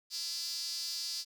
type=tone with high-pass filter; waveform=sawtooth; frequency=337.8 Hz; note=E4; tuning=42 cents sharp; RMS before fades=-38 dBFS; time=0.1-1.25 s; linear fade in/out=50 ms; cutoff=4800 Hz; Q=6.2; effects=none